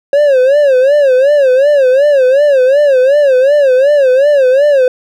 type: tone with vibrato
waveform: triangle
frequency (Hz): 547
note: C#5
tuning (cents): -23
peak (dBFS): -3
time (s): 0.13-4.88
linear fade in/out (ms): 2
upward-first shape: sine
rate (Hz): 2.7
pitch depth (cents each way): 140
effects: none